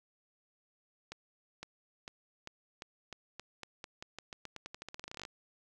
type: accelerating click train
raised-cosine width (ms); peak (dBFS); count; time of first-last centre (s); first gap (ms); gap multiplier
0.2; -26; 29; 1.12-5.251; 510; 0.88
effects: none